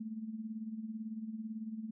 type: tone with tremolo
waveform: sine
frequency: 220 Hz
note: A3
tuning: in tune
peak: -36 dBFS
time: 0-1.91 s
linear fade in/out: 10 ms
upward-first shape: sine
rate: 18 Hz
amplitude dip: 65%
effects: none